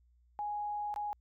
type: tone with dropouts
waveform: sine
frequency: 830.6 Hz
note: G#5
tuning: in tune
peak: -34 dBFS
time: 0.39-1.13 s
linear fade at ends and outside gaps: 0 ms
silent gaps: 0.941-0.961 s
effects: added 60 Hz sine -64 dBFS peak until 1.2 s